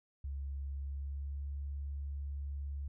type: tone with pitch glide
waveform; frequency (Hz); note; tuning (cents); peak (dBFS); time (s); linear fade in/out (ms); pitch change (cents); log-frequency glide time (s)
sine; 69.3 to 70.55; C#2 to C#2; 0 to +31; -37; 0.24-2.88; 5; +31; 0.78-1.47
effects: none